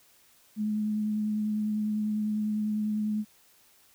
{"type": "tone with vibrato", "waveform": "sine", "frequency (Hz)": 212.5, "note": "G#3", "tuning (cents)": 40, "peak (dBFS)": -26, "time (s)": [0.56, 3.25], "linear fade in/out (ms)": 50, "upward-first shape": "sine", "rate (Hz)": 10, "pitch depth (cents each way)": 14, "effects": ["white hiss -61 dBFS RMS until 3.94 s"]}